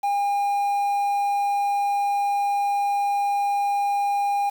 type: tone with quantisation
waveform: triangle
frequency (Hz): 808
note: G#5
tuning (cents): -48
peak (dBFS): -18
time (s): 0.03-4.5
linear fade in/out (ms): 10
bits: 7
effects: none